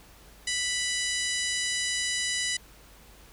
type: harmonic tone with a mistuned harmonic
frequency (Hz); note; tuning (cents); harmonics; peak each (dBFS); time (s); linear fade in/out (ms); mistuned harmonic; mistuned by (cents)
987.8; B5; 0; 2 / 3 / 4 / 5 / 6 / 7 / 8 / 9 / 10; -32 / -34 / -35 / -36 / -37 / -37 / -38 / -39 / -39; 0.47-2.57; 5; 8; -55
effects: added 50 Hz sine -54 dBFS peak until 3.32 s + pink hiss -54 dBFS RMS until 3.32 s